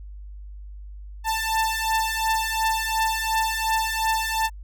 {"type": "beating tone pair", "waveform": "sawtooth", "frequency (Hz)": [886, 888.8], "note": ["A5", "A5"], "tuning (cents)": [12, 17], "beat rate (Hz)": 2.8, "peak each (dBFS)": -21, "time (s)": [1.24, 4.5], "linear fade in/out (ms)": 50, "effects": ["added 50 Hz sine -36 dBFS peak until 4.63 s"]}